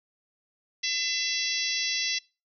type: harmonic tone with a mistuned harmonic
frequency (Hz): 673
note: E5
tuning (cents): +36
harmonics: 3 / 4 / 5 / 6 / 7 / 8 / 9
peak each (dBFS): -34 / -34 / -34 / -34 / -34 / -34 / -34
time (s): 0.83-2.19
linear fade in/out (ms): 10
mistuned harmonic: 9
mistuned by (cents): -32
effects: noise-tail reverb RT60 0.3 s tail -25 dB re dry